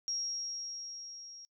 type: tone with level ramp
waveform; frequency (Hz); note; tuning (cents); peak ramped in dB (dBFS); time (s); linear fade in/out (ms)
sine; 5600; F8; +4; -32 to -48; 0.08-1.45; 0
effects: noise-tail reverb RT60 0.1 s tail -25 dB re dry